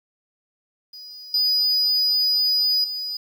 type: tone with level steps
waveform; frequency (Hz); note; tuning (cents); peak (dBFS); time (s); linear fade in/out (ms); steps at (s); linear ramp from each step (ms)
triangle; 4948; D#8; -10; -36 / -16 / -25; 0.93-3.17; 5; 1.34 / 2.84; 2
effects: 9-bit